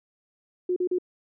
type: tone bursts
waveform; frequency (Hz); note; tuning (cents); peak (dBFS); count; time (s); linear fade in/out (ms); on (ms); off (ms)
sine; 361.3; F#4; -41; -22; 3; 0.69-0.985; 5; 73; 38
effects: none